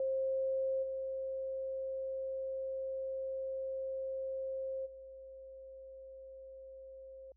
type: tone with level steps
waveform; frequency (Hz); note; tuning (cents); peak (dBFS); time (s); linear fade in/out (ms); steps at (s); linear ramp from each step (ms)
sine; 531; C5; +25; -31 / -36 / -48; 0-7.32; 2; 0.82 / 4.85; 20
effects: added 60 Hz sine -66 dBFS peak until 7.36 s